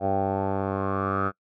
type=tone with low-pass filter sweep; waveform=10% pulse; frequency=97.3 Hz; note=G2; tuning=12 cents flat; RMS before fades=-26 dBFS; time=0-1.32 s; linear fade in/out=50 ms; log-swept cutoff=730 to 1300 Hz; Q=9.1; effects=noise-tail reverb RT60 0.1 s tail -24 dB re dry